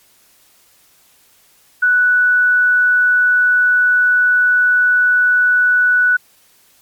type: tone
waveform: sine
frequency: 1480 Hz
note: F#6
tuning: in tune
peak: -9 dBFS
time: 1.82-6.17 s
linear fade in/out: 10 ms
effects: white hiss -52 dBFS RMS until 6.81 s + MP3 96 kbps